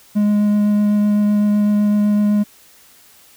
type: tone with vibrato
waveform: triangle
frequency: 207.7 Hz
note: G#3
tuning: in tune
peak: -10 dBFS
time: 0.15-2.44 s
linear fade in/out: 20 ms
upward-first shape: triangle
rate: 7.9 Hz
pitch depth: 10 cents each way
effects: white hiss -48 dBFS RMS until 3.36 s